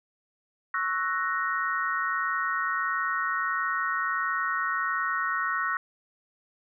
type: chord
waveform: sine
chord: F# dominant seventh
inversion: second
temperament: equal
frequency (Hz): 1108.7 / 1318.5 / 1480 / 1864.7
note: C#6 / E6 / F#6 / A#6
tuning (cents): 0 / 0 / 0 / 0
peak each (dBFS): -31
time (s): 0.74-5.77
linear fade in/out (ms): 2
effects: none